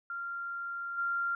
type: tone with level steps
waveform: sine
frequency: 1387 Hz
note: F6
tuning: 12 cents flat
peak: -35 / -29 dBFS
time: 0.1-1.35 s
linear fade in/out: 2 ms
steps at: 0.97 s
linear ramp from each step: 20 ms
effects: none